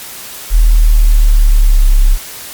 sine exponential sweep, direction down, 40.04 to 33.3 Hz, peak -3 dBFS, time 0.5-2.18 s, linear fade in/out 50 ms, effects white hiss -28 dBFS RMS until 2.53 s + MP3 96 kbps

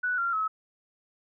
sine tone with pitch steps, 1480 / 1380.9 / 1288.4 Hz, F#6 / F6 / E6, 0 / -20 / -40 cents, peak -25 dBFS, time 0.03-0.48 s, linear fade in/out 10 ms, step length 150 ms, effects none

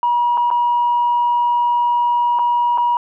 sine tone with dropouts, 960 Hz, B5, 49 cents flat, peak -12 dBFS, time 0.03-2.97 s, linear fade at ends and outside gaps 1 ms, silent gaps 0.373-0.377 / 0.503-0.512 / 2.388-2.393 / 2.776-2.782 s, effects tanh soft clip ceiling -9 dBFS

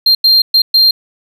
triangle tone bursts at uneven times, 4186 Hz, C8, in tune, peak -4 dBFS, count 4, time 0.06-0.15 / 0.24-0.42 / 0.54-0.62 / 0.74-0.91 s, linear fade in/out 5 ms, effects none

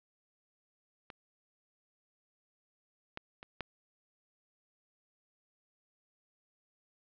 clicks, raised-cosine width 0.3 ms, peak -29 / -23 / -30 / -20 dBFS, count 4, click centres 1.102 / 3.174 / 3.429 / 3.607 s, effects low-pass 4000 Hz 12 dB/octave

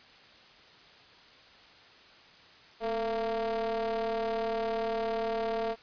square ring-modulated tone, 116.54 Hz, A#2, in tune, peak -27 dBFS, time 2.8-5.76 s, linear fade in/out 50 ms, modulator 564 Hz, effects white hiss -55 dBFS RMS until 5.82 s + resampled to 11025 Hz

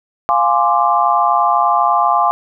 sine chord, D half-diminished seventh, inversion first, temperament equal, 698.5 / 830.6 / 1046.5 / 1174.7 Hz, F5 / Ab5 / C6 / D6, 0 / 0 / 0 / 0 cents, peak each -16 dBFS, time 0.29-2.31 s, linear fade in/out 0 ms, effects none

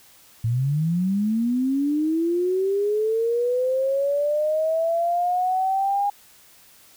sine linear sweep, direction up, 109.8 to 816 Hz, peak -19 dBFS, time 0.44-6.1 s, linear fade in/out 5 ms, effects white hiss -52 dBFS RMS until 6.96 s

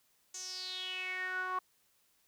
sawtooth tone with band-pass filter sweep, 370 Hz, F#4, in tune, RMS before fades -39 dBFS, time 0.34-1.59 s, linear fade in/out 5 ms, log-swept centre 6700 to 1100 Hz, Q 7.1, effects white hiss -72 dBFS RMS until 2.27 s

